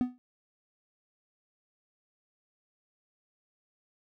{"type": "tone with exponential decay", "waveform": "triangle", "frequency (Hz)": 249.3, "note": "B3", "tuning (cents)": 16, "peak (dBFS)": -19, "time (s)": [0.01, 0.18], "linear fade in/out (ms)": 0, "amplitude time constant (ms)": 35, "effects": []}